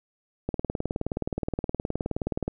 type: click train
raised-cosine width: 2 ms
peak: -14 dBFS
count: 39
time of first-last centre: 0.49-2.48 s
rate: 19.1 Hz
effects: none